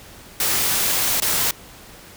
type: noise with dropouts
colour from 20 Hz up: white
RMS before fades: -20 dBFS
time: 0.4-1.51 s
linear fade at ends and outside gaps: 2 ms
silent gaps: 1.201-1.221 s
effects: pink hiss -43 dBFS RMS until 2.16 s